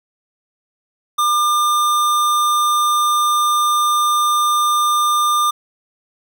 square tone, 1200 Hz, D6, 37 cents sharp, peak -14 dBFS, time 1.18-5.51 s, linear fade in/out 10 ms, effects none

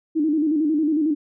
sine tone with vibrato, 306.1 Hz, D#4, 28 cents flat, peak -17 dBFS, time 0.15-1.15 s, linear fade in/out 20 ms, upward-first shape square, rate 11 Hz, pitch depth 76 cents each way, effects none

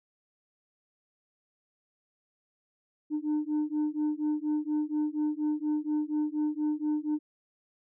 sine beating tone pair, 299.9 / 304.1 Hz, D4 / D#4, +36 / -40 cents, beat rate 4.2 Hz, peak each -28 dBFS, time 3.1-7.19 s, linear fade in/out 50 ms, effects tanh soft clip ceiling -24 dBFS

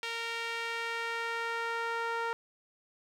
sawtooth tone with band-pass filter sweep, 461.9 Hz, A#4, 16 cents flat, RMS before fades -35 dBFS, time 0.03-2.33 s, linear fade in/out 0 ms, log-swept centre 2800 to 1200 Hz, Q 1.3, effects none

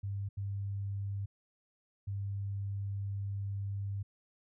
sine tone bursts at uneven times, 99.5 Hz, G2, 26 cents sharp, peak -34 dBFS, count 3, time 0.03-0.29 / 0.37-1.26 / 2.07-4.03 s, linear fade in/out 10 ms, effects none

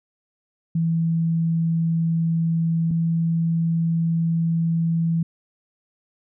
sine tone pair in turn, 164.81 / 165.51 Hz, E3 / E3, 0 / +7 cents, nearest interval unison, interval 7 cents, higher second, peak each -18 dBFS, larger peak neither, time 0.75-2.91 / 2.91-5.23 s, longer second, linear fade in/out 5 ms, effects none

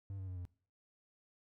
triangle tone with pitch steps, 98 / 94.88 / 91.86 / 88.94 Hz, G2 / F#2 / F#2 / F2, 0 / +44 / -12 / +32 cents, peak -39 dBFS, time 0.1-0.452 s, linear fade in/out 0 ms, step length 88 ms, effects noise-tail reverb RT60 0.5 s tail -22 dB re dry

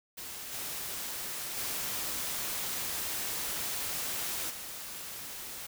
white noise with level steps, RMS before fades -42 / -38 / -35 / -42 dBFS, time 0.17-5.67 s, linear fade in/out 10 ms, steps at 0.52 / 1.56 / 4.49 s, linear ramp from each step 20 ms, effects none

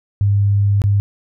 sine tone with dropouts, 100.9 Hz, G#2, 49 cents flat, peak -11 dBFS, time 0.21-1 s, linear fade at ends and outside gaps 0 ms, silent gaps 0.818-0.839 s, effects none

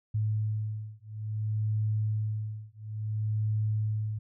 sine beating tone pair, 107.2 / 107.78 Hz, A2 / A2, -45 / -35 cents, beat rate 0.58 Hz, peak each -31 dBFS, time 0.14-4.19 s, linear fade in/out 10 ms, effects none

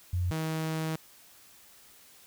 sine / sawtooth tone pair in turn, 89.3 / 159.11 Hz, F2 / D#3, +39 / +39 cents, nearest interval minor seventh, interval 1000 cents, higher second, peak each -26 dBFS, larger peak neither, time 0.13-0.31 / 0.31-0.96 s, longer second, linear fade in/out 5 ms, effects white hiss -56 dBFS RMS until 2.26 s

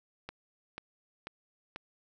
click train, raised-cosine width 0.3 ms, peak -24 dBFS, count 4, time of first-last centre 0.29-1.761 s, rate 2.04 Hz, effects none

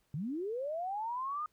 sine linear sweep, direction up, 130 to 1244.5 Hz, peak -34 dBFS, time 0.14-1.46 s, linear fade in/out 2 ms, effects pink hiss -75 dBFS RMS until 1.52 s

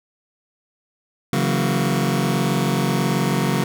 sawtooth chord, F# dominant seventh, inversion second, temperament just, 138.75 / 166.5 / 185 / 231.2 Hz, C#3 / E3 / F#3 / A#3, +2 / +18 / 0 / -14 cents, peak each -18 / -22 / -18 / -21 dBFS, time 1.33-3.64 s, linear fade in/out 2 ms, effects none

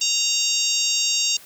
harmonic tone, 930 Hz, A#5, 4 cents flat, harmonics 3 / 4 / 5 / 6 / 7 / 8, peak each -26 / -26 / -26 / -26 / -26 / -26 dBFS, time 0.01-1.37 s, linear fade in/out 5 ms, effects white hiss -46 dBFS RMS until 1.45 s

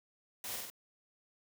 white noise with echo, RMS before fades -42 dBFS, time 0.44-0.56 s, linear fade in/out 2 ms, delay 47 ms, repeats 3, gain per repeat -2 dB, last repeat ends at 0.701 s, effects none

